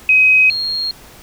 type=tone pair in turn; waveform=sine; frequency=2528 / 4252 Hz; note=D#7 / C8; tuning=+27 / +27 cents; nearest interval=major sixth; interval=900 cents; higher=second; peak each=-7 / -17 dBFS; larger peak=first; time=0.09-0.5 / 0.5-0.91 s; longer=neither; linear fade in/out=2 ms; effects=pink hiss -41 dBFS RMS until 1.22 s